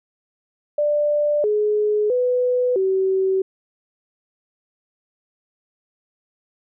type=tone with pitch steps; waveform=sine; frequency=591 / 421.1 / 497.5 / 381.3 Hz; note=D5 / G#4 / B4 / G4; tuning=+11 / +24 / +13 / -48 cents; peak=-16 dBFS; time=0.78-3.42 s; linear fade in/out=5 ms; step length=660 ms; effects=none